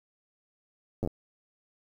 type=slowing click train; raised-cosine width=2 ms; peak=-18 dBFS; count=5; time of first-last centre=1.03-1.074 s; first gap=9 ms; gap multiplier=1.14; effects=9-bit